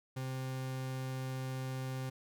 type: tone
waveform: 40% pulse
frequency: 130.7 Hz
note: C3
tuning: 1 cent flat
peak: -36 dBFS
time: 0.16-2.1 s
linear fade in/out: 10 ms
effects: none